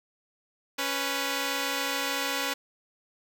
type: tone pair together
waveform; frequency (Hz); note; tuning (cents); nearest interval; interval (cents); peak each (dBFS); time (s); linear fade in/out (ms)
5% pulse; 277.4 / 493.9; C#4 / B4; +1 / 0; minor seventh; 999; -19; 0.78-2.54; 10
effects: none